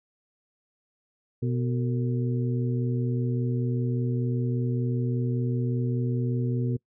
harmonic tone with a mistuned harmonic, 123.47 Hz, B2, in tune, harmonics 1 / 2 / 3 / 4, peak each -25 / -31 / -35 / -37 dBFS, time 1.42-6.77 s, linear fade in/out 10 ms, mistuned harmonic 4, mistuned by -140 cents, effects noise-tail reverb RT60 0.1 s tail -23 dB re dry

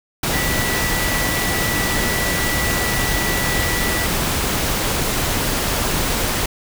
sine tone in noise, 1959 Hz, B6, 15 cents flat, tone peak -24 dBFS, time 0.33-4.06 s, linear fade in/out 5 ms, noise pink, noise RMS -20 dBFS, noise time 0.23-6.46 s, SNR -7 dB, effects none

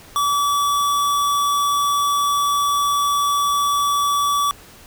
square tone, 1148 Hz, D6, 40 cents flat, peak -17 dBFS, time 0.16-4.51 s, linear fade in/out 0 ms, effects pink hiss -44 dBFS RMS until 4.86 s

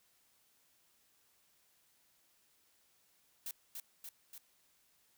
blue noise with echo, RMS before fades -42 dBFS, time 3.46-3.51 s, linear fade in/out 2 ms, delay 290 ms, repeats 3, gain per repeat -3 dB, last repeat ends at 4.38 s, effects white hiss -72 dBFS RMS until 5.17 s

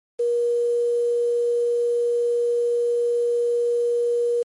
sine tone with quantisation, 476.7 Hz, A#4, 39 cents sharp, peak -18 dBFS, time 0.19-4.43 s, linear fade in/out 10 ms, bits 7, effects MP3 48 kbps

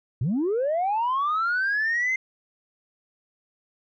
sine linear sweep, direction up, 103.83 to 2093 Hz, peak -20 dBFS, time 0.21-2.16 s, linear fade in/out 5 ms, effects tanh soft clip ceiling -19 dBFS

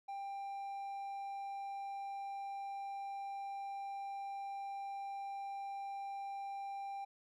triangle tone, 792 Hz, G5, 18 cents sharp, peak -39 dBFS, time 0.08-7.05 s, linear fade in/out 10 ms, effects none

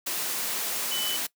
sine tone in noise, 3000 Hz, F#7, 23 cents sharp, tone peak -29 dBFS, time 0.91-1.17 s, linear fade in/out 10 ms, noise white, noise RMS -30 dBFS, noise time 0.06-1.27 s, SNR -2 dB, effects noise-tail reverb RT60 0.1 s tail -20 dB re dry + high-pass 200 Hz 12 dB/octave

